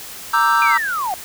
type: chord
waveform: triangle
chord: E half-diminished seventh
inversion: second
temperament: equal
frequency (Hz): 932.3 / 1174.7 / 1318.5 / 1568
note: Bb5 / D6 / E6 / G6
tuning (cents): 0 / 0 / 0 / 0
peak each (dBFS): -16 / -18 / -15 / -17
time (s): 0.33-0.78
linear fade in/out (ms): 10
type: linear sweep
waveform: sine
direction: down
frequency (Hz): 2428 to 698.5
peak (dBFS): -19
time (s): 0.62-1.14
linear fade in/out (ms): 0
effects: white hiss -34 dBFS RMS until 1.24 s